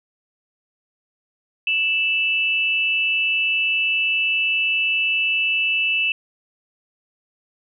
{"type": "tone pair together", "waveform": "sine", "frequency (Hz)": [2645, 2935], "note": ["E7", "F#7"], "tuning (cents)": [5, -15], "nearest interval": "major second", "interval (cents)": 180, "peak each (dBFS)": [-18, -25], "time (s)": [1.67, 6.12], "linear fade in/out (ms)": 2, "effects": []}